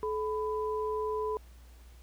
sine tone pair together, 430.4 / 998 Hz, A4 / B5, -38 / +18 cents, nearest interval octave + minor third, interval 1456 cents, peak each -31 / -35 dBFS, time 0.03-1.37 s, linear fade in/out 0 ms, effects added 60 Hz sine -50 dBFS peak until 2.02 s + pink hiss -62 dBFS RMS until 2.02 s

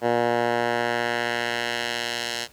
10% pulse tone with band-pass filter sweep, 119 Hz, A#2, 36 cents sharp, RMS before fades -25 dBFS, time 0.01-2.48 s, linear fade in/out 50 ms, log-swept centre 700 to 4500 Hz, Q 0.9, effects pink hiss -53 dBFS RMS until 2.52 s + high-pass 60 Hz 12 dB/octave

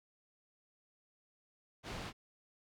pink low-pass noise, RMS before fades -44 dBFS, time 1.83-2.13 s, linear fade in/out 50 ms, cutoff 4700 Hz, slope 12 dB/octave, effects none

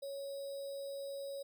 sine tone with sample-and-hold, 554.4 Hz, C#5, in tune, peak -40 dBFS, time 0.02-1.43 s, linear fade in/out 10 ms, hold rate 4410 Hz, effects none

